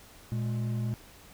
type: tone pair together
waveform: triangle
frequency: 118.44 / 210 Hz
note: A#2 / G#3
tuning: +28 / +19 cents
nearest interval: minor seventh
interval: 991 cents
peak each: -27 / -34 dBFS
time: 0.32-0.94 s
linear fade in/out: 0 ms
effects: pink hiss -53 dBFS RMS until 1.33 s